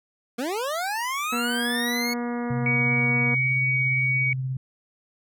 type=linear sweep; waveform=25% pulse; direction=up; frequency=224.2 to 2214 Hz; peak=-22 dBFS; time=0.38-2.14 s; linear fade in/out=10 ms
type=harmonic tone; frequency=240 Hz; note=B3; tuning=49 cents flat; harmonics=1 / 2 / 3 / 4 / 5 / 6 / 7 / 8 / 9; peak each=-27 / -33 / -37 / -39 / -41 / -43 / -44 / -45 / -46 dBFS; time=1.32-3.35 s; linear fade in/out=10 ms
type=tone with tremolo; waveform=sine; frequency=130.81 Hz; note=C3; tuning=in tune; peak=-24 dBFS; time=2.5-4.57 s; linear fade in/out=5 ms; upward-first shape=sine; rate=17 Hz; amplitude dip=25%
type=tone; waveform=sine; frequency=2251 Hz; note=C#7; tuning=26 cents sharp; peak=-21 dBFS; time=2.66-4.33 s; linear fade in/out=2 ms
effects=none